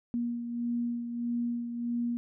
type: beating tone pair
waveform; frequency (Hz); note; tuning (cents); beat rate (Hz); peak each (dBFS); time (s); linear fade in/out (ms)
sine; 237.6 / 239.2; A#3 / A#3; +33 / +45; 1.6; -30 / -39; 0.14-2.17; 0
effects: none